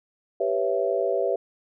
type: chord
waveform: sine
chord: C# half-diminished seventh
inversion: second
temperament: equal with one note detuned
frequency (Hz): 392 / 493.9 / 554.4 / 666.1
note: G4 / B4 / C#5 / E5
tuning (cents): 0 / 0 / 0 / +18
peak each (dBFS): -27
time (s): 0.4-1.36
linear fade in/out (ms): 5
effects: none